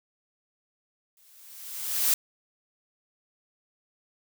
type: noise with exponential growth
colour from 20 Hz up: blue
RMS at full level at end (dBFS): -21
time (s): 1.17-2.14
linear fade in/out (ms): 1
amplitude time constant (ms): 210
effects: none